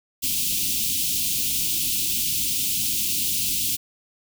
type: band-stop noise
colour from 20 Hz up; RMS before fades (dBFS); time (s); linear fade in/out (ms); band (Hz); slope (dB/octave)
white; -24; 0.22-3.77; 20; 320 to 2600; 48
effects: none